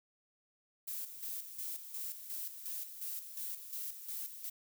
violet noise with tremolo, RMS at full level -41 dBFS, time 0.87-4.5 s, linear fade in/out 10 ms, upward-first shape square, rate 2.8 Hz, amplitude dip 60%, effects none

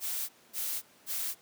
blue noise bursts, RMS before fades -34 dBFS, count 3, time 0-1.35 s, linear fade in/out 50 ms, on 290 ms, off 240 ms, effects pink hiss -60 dBFS RMS until 1.41 s + high-pass 200 Hz 12 dB/octave

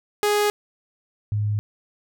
sawtooth / sine tone pair in turn, 415.3 / 104.79 Hz, G#4 / G#2, 0 / +16 cents, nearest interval 2 octaves, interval 2384 cents, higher first, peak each -14 / -20 dBFS, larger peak first, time 0.23-0.5 / 1.32-1.59 s, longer neither, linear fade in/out 0 ms, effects none

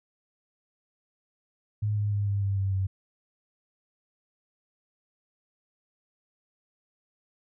sine tone with pitch steps, 105.3 / 103.61 / 101.95 / 100.31 / 98.7 / 97.12 / 95.56 Hz, G#2 / G#2 / G#2 / G2 / G2 / G2 / G2, +24 / -4 / -32 / +40 / +12 / -16 / -44 cents, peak -24 dBFS, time 1.82-2.87 s, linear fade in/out 10 ms, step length 150 ms, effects none

